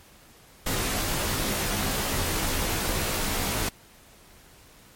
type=noise with comb filter; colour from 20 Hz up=pink; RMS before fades=-27 dBFS; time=0.66-3.69 s; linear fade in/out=5 ms; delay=17 ms; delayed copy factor=-0.8; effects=pink hiss -53 dBFS RMS until 4.95 s + MP3 64 kbps